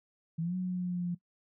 sine linear two-way sweep, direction up then down, 159.3 to 184.4 to 174.3 Hz, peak -30 dBFS, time 0.38-1.15 s, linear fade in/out 10 ms, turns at 0.56 s, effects noise-tail reverb RT60 0.1 s tail -18 dB re dry

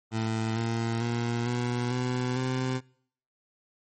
20% pulse tone with pitch steps, 111.6 / 114.87 / 118.24 / 121.7 / 125.27 / 128.94 Hz, A2 / A#2 / A#2 / B2 / B2 / C3, +25 / -25 / +25 / -25 / +25 / -25 cents, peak -22 dBFS, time 0.11-2.81 s, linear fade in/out 50 ms, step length 450 ms, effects noise-tail reverb RT60 0.6 s tail -23 dB re dry + MP3 32 kbps

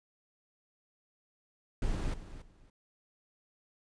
brown noise with echo, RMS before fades -32 dBFS, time 1.82-2.14 s, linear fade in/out 2 ms, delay 280 ms, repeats 2, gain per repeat -13 dB, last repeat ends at 2.7 s, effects resampled to 22050 Hz

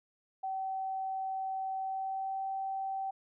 sine tone with pitch glide, 766 to 773.1 Hz, G5 to G5, -40 to -24 cents, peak -33 dBFS, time 0.43-3.11 s, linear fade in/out 10 ms, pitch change +16 cents, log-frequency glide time 1.78-2.46 s, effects none

